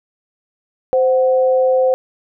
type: tone pair together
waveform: sine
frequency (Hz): 519 / 741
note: C5 / F#5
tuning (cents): -14 / +2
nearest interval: tritone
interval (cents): 616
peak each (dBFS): -11 / -21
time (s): 0.93-1.94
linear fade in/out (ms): 0
effects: none